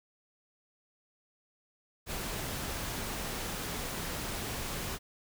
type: noise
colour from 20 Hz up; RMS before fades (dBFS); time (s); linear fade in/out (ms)
pink; -37; 2.06-4.99; 50
effects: none